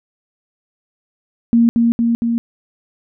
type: tone with echo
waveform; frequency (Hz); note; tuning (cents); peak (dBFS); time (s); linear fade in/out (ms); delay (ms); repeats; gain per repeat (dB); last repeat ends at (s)
sine; 233.1; A#3; 0; -8; 1.53-1.69; 0; 230; 3; -2; 2.38
effects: none